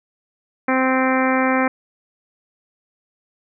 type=harmonic tone; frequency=260.4 Hz; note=C4; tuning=8 cents flat; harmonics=1 / 2 / 3 / 4 / 5 / 6 / 7 / 8 / 9; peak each=-19 / -22 / -24 / -25 / -26 / -27 / -27 / -28 / -29 dBFS; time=0.68-1.68 s; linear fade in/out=5 ms; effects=none